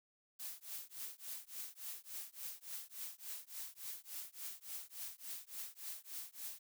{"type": "noise with tremolo", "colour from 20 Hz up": "blue", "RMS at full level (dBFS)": -44, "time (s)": [0.39, 6.59], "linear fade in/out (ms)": 10, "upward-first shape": "triangle", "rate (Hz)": 3.5, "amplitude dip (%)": 100, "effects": []}